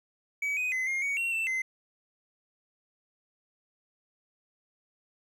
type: tone with pitch steps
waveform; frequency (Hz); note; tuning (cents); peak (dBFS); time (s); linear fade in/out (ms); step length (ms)
triangle; 2276 / 2500 / 2040 / 2130 / 2241 / 2734 / 2672 / 2061; C#7 / D#7 / C7 / C7 / C#7 / F7 / E7 / C7; +45 / +8 / -44 / +30 / +18 / -37 / +23 / -27; -26; 0.42-1.62; 5; 150
effects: none